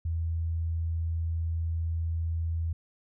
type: tone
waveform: sine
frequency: 82.41 Hz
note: E2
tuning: in tune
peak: -27 dBFS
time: 0.05-2.73 s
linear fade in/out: 5 ms
effects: none